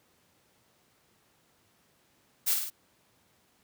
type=noise with echo; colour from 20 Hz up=blue; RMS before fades=-26 dBFS; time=2.46-2.55 s; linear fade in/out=20 ms; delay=51 ms; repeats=3; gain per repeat=-4 dB; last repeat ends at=2.703 s; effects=pink hiss -67 dBFS RMS until 3.63 s + high-pass 100 Hz 12 dB/octave